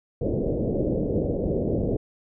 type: low-pass noise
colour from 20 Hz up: white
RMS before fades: -25 dBFS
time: 0.21-1.97 s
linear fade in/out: 5 ms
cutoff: 550 Hz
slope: 48 dB/octave
effects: none